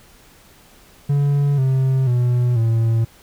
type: tone with pitch steps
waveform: triangle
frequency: 142.6 / 132.28 / 122.71 / 113.84 Hz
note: C#3 / C3 / B2 / A#2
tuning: +49 / +19 / -11 / -41 cents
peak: -12 dBFS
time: 1.09-3.05 s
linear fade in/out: 10 ms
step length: 490 ms
effects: pink hiss -49 dBFS RMS until 3.22 s